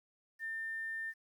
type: tone with quantisation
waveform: sine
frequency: 1800 Hz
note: A6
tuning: 39 cents sharp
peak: -37 dBFS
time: 0.39-1.14 s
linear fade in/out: 50 ms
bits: 11
effects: none